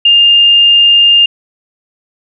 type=tone; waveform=sine; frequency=2811 Hz; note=F7; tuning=11 cents sharp; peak=-3 dBFS; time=0.05-1.26 s; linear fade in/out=5 ms; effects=none